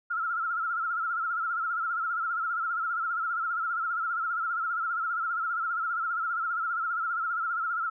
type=tone with vibrato; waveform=sine; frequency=1358 Hz; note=F6; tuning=49 cents flat; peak=-27 dBFS; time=0.1-7.9 s; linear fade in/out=10 ms; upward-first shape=sine; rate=15 Hz; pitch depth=86 cents each way; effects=none